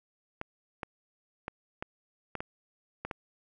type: clicks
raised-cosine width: 0.5 ms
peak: -20 dBFS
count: 8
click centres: 0.414 / 0.832 / 1.481 / 1.825 / 2.353 / 2.405 / 3.05 / 3.112 s
effects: none